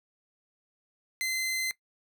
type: tone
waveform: sawtooth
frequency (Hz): 2063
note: C7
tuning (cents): -25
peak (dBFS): -25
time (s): 1.21-1.71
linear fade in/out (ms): 0
effects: noise-tail reverb RT60 0.1 s tail -19 dB re dry